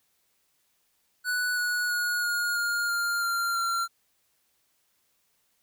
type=tone with pitch steps; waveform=square; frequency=1480 / 1463.8 / 1447.9 / 1432.1 / 1416.4 / 1401 / 1385.7 / 1370.6 Hz; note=F#6 / F#6 / F#6 / F6 / F6 / F6 / F6 / F6; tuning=0 / -19 / -38 / +43 / +24 / +5 / -14 / -33 cents; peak=-26 dBFS; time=1.24-3.88 s; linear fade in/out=50 ms; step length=330 ms; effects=white hiss -71 dBFS RMS until 5.62 s